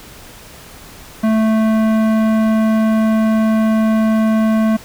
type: tone with tanh clipping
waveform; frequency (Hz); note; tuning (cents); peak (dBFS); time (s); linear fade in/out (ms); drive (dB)
sine; 220; A3; 0; -13; 1.23-4.77; 10; 16
effects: pink hiss -38 dBFS RMS until 4.84 s